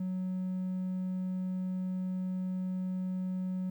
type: tone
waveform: triangle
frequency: 185 Hz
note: F#3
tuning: in tune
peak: -29 dBFS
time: 0-3.7 s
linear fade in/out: 5 ms
effects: tanh soft clip ceiling -25 dBFS + 11-bit